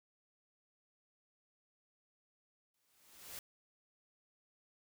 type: noise with exponential growth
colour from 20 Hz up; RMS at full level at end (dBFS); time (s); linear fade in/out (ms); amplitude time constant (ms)
white; -45; 2.74-3.39; 2; 140
effects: none